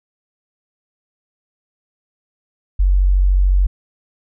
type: tone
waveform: sine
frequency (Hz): 46.8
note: F#1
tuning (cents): +20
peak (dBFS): -10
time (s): 2.79-3.67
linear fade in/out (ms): 10
effects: none